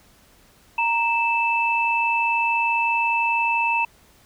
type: tone pair together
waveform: sine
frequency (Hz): 931.2 / 2637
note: A#5 / E7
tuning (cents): -2 / 0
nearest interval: octave + tritone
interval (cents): 1802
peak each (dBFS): -21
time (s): 0.78-3.85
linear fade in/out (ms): 5
effects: pink hiss -55 dBFS RMS until 4.25 s